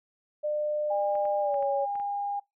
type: tone with pitch glide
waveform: sine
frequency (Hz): 600 to 559.8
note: D5 to C#5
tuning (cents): +37 to +17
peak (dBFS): -26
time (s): 0.43-1.86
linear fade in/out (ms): 20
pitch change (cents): -120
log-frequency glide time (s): 1.41-1.6
type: tone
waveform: sine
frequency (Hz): 810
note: G#5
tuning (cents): -43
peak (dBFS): -28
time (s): 0.9-2.4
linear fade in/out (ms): 10
type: clicks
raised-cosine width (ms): 0.5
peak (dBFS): -34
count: 6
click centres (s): 1.154 / 1.254 / 1.543 / 1.626 / 1.955 / 1.999
effects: noise-tail reverb RT60 0.2 s tail -26 dB re dry